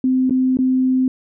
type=tone with dropouts; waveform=sine; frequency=258.3 Hz; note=C4; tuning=22 cents flat; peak=-13 dBFS; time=0.04-1.08 s; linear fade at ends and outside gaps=2 ms; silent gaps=0.296-0.307 / 0.571-0.588 s; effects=none